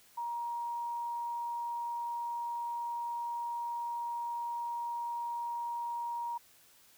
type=tone; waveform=sine; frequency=945 Hz; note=A#5; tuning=23 cents sharp; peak=-34 dBFS; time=0.17-6.38 s; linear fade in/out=10 ms; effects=white hiss -62 dBFS RMS until 6.97 s